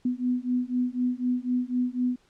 sine beating tone pair, 246.9 / 250.9 Hz, B3 / B3, 0 / +28 cents, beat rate 4 Hz, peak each -27 dBFS, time 0.05-2.16 s, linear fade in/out 5 ms, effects pink hiss -64 dBFS RMS until 2.29 s + low-pass 7000 Hz 12 dB/octave

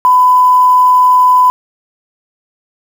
sine tone with quantisation, 1002 Hz, B5, 25 cents sharp, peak -4 dBFS, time 0.05-1.5 s, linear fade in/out 0 ms, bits 5, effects none

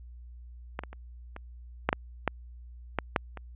clicks, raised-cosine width 0.5 ms, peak -17 / -23 / -29 / -25 / -8 / -9 / -9 / -11 / -8 / -25 dBFS, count 10, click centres 0.791 / 0.836 / 0.93 / 1.364 / 1.89 / 1.929 / 2.277 / 2.987 / 3.162 / 3.373 s, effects added 60 Hz sine -44 dBFS peak until 3.55 s + resampled to 8000 Hz

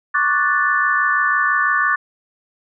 sine chord, D major seventh, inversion third, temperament equal, 1108.7 / 1174.7 / 1480 / 1760 Hz, C#6 / D6 / F#6 / A6, 0 / 0 / 0 / 0 cents, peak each -22 / -20 / -20 / -18 dBFS, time 0.14-1.96 s, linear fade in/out 10 ms, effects none

